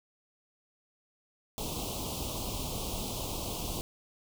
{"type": "band-stop noise", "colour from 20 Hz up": "pink", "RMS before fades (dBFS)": -36, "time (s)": [1.58, 3.81], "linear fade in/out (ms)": 0, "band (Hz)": [1100, 2700], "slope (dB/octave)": 48, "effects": []}